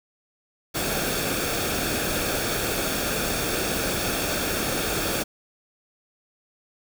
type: noise with comb filter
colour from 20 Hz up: pink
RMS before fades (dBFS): -26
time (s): 0.74-5.24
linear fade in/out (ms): 20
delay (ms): 1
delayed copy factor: -0.55
effects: none